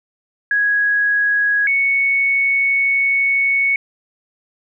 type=tone pair in turn; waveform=sine; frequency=1661.2 / 2217 Hz; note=G#6 / C#7; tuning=0 / 0 cents; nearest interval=perfect fourth; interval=500 cents; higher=second; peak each=-13 dBFS; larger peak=neither; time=0.51-1.67 / 1.67-3.76 s; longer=second; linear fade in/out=2 ms; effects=none